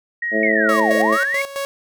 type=tone with pitch glide; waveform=sine; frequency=1886 to 1871.9 Hz; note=A#6 to A#6; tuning=+20 to +7 cents; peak=-20 dBFS; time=0.22-1.25 s; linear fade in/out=5 ms; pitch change=-13 cents; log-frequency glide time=0.7-0.81 s
type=harmonic tone; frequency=109 Hz; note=A2; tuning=16 cents flat; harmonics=2 / 3 / 4 / 5 / 6; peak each=-23 / -23 / -23 / -23 / -23 dBFS; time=0.31-1.18 s; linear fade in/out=50 ms
type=linear two-way sweep; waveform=sine; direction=down then up; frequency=2241 to 502 to 2241 Hz; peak=-18 dBFS; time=0.43-1.42 s; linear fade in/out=2 ms; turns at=0.95 s
type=tone with tremolo; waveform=sawtooth; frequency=554.4 Hz; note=C#5; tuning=in tune; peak=-18 dBFS; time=0.69-1.65 s; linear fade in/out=0 ms; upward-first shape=square; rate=4.6 Hz; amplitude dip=70%
effects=none